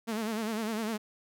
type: tone with vibrato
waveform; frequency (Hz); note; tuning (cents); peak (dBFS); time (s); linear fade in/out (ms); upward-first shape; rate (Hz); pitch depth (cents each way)
sawtooth; 220; A3; 0; -27; 0.07-0.98; 20; sine; 9.9; 87
effects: none